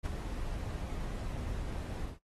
brown noise with ADSR envelope, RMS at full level -30 dBFS, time 0.03-2.19 s, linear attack 31 ms, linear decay 5 ms, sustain -8 dB, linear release 150 ms, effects noise-tail reverb RT60 0.1 s tail -18 dB re dry + AAC 32 kbps

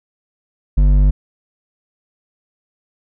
sine tone with hard clipping, 49 Hz, G1, in tune, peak -10 dBFS, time 0.77-1.11 s, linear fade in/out 10 ms, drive 8 dB, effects none

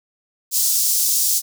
pink high-pass noise, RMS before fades -18 dBFS, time 0.51-1.42 s, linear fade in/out 50 ms, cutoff 5400 Hz, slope 24 dB/octave, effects none

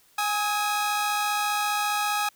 sawtooth tone pair together, 827.7 / 1269 Hz, G#5 / D#6, -6 / +34 cents, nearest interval perfect fifth, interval 740 cents, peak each -22 / -24 dBFS, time 0.18-2.29 s, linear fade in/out 5 ms, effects white hiss -60 dBFS RMS until 2.35 s

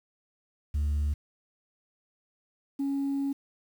sine tone pair in turn, 73.6 / 277.2 Hz, D2 / C#4, +4 / 0 cents, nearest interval octave + major seventh, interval 2296 cents, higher second, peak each -22 / -25 dBFS, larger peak first, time 0.74-1.14 / 2.79-3.33 s, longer second, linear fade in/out 10 ms, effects tanh soft clip ceiling -24 dBFS + 9-bit

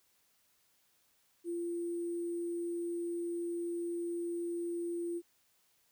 sine tone with sample-and-hold, 344 Hz, F4, 26 cents flat, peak -34 dBFS, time 1.44-5.22 s, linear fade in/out 50 ms, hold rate 8820 Hz, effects white hiss -72 dBFS RMS until 5.91 s

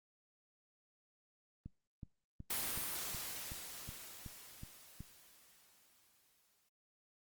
click train, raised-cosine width 5 ms, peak -35 dBFS, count 10, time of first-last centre 1.66-5.006 s, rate 2.69 Hz
white noise with exponential decay, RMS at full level -37 dBFS, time 2.5-6.69 s, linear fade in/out 5 ms, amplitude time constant 910 ms
effects noise-tail reverb RT60 0.2 s tail -24 dB re dry + Opus 32 kbps

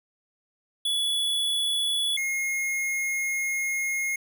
square tone pair in turn, 3413 / 2150 Hz, G#7 / C7, +47 / +47 cents, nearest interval minor sixth, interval 800 cents, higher first, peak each -24 / -26 dBFS, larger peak first, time 0.85-2.17 / 2.17-4.16 s, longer second, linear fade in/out 5 ms, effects none

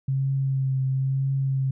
sine tone with vibrato, 134.1 Hz, C3, 43 cents sharp, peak -21 dBFS, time 0.08-1.71 s, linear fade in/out 5 ms, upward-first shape triangle, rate 1 Hz, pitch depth 27 cents each way, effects none

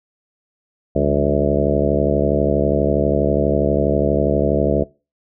harmonic tone with a mistuned harmonic, 72.3 Hz, D2, 27 cents flat, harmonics 1 / 2 / 3 / 4 / 5 / 6 / 7 / 8 / 9, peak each -23 / -23 / -23 / -23 / -23 / -23 / -23 / -23 / -23 dBFS, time 0.95-4.84 s, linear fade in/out 10 ms, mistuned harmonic 3, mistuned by -78 cents, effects noise-tail reverb RT60 0.3 s tail -22 dB re dry

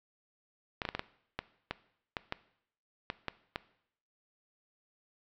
clicks, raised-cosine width 0.3 ms, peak -17 dBFS, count 12, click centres 0.818 / 0.852 / 0.889 / 0.95 / 0.994 / 1.39 / 1.71 / 2.168 / 2.324 / 3.101 / 3.283 / 3.559 s, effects noise-tail reverb RT60 0.7 s tail -18 dB re dry + low-pass 5000 Hz 12 dB/octave

